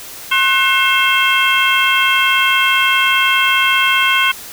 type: harmonic tone with a mistuned harmonic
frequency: 535 Hz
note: C5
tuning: 38 cents sharp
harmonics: 2 / 3 / 4 / 5 / 6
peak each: -17 / -17 / -17 / -17 / -17 dBFS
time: 0.31-4.32 s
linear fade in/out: 10 ms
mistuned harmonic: 3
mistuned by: -120 cents
effects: white hiss -32 dBFS RMS until 4.52 s